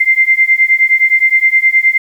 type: beating tone pair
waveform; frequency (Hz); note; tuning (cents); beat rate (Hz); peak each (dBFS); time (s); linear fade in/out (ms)
sine; 2086 / 2095.6; C7 / C7; -6 / +2; 9.6; -10; 0-1.98; 10
effects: 7-bit